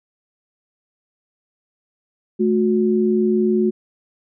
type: tone pair together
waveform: sine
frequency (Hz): 217.1 / 364.1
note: A3 / F#4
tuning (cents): -23 / -28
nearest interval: major sixth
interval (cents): 895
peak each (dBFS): -17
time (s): 2.39-3.71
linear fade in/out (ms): 20
effects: none